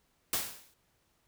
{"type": "noise with exponential decay", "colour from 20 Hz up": "white", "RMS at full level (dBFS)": -28, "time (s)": [0.33, 0.74], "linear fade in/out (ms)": 2, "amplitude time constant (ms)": 87, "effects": ["pink hiss -73 dBFS RMS until 1.27 s"]}